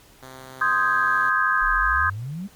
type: tone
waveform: 5% pulse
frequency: 130.81 Hz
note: C3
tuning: in tune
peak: -28 dBFS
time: 0.22-1.3 s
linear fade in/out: 10 ms
type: chord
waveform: sine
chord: Ab major seventh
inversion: first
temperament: equal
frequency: 1046.5 / 1244.5 / 1568 / 1661.2 Hz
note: C6 / Eb6 / G6 / Ab6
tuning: 0 / 0 / 0 / 0 cents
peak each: -25 / -22 / -22 / -24 dBFS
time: 0.61-2.1 s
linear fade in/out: 5 ms
type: exponential sweep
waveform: sine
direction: up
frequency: 32.38 to 210 Hz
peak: -28 dBFS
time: 1.61-2.48 s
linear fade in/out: 20 ms
effects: pink hiss -52 dBFS RMS until 2.55 s + MP3 96 kbps